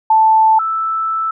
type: tone pair in turn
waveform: sine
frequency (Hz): 880 / 1318.5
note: A5 / E6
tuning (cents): 0 / 0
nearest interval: perfect fifth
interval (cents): 700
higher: second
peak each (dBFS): -7 / -15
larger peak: first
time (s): 0.1-0.59 / 0.59-1.31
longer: second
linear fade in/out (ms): 5
effects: none